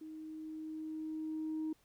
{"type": "tone with level ramp", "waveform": "sine", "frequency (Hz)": 313.6, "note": "D#4", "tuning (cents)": 14, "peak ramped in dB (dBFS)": [-45, -33], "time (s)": [0.01, 1.73], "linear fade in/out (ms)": 5, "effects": ["tanh soft clip ceiling -32 dBFS", "pink hiss -71 dBFS RMS until 1.84 s"]}